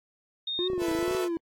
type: tone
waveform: sine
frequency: 3685 Hz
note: A#7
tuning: 21 cents flat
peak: -29 dBFS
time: 0.47-0.68 s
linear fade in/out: 5 ms
type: tone with vibrato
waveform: triangle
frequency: 349.2 Hz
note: F4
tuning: in tune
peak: -25 dBFS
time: 0.59-1.37 s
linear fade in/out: 0 ms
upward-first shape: triangle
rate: 2.2 Hz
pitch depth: 130 cents each way
type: clicks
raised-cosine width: 2 ms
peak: -25 dBFS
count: 12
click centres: 0.701 / 0.733 / 0.779 / 0.819 / 0.884 / 0.915 / 0.951 / 0.989 / 1.028 / 1.08 / 1.111 / 1.149 s
type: chord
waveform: sawtooth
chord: A suspended second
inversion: none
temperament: equal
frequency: 440 / 493.9 / 659.3 Hz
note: A4 / B4 / E5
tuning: 0 / 0 / 0 cents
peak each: -32 dBFS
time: 0.78-1.29 s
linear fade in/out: 50 ms
effects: AAC 64 kbps